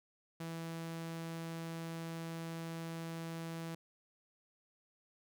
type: tone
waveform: sawtooth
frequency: 164.9 Hz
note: E3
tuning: 1 cent sharp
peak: -37 dBFS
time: 0.4-3.75 s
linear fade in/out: 5 ms
effects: none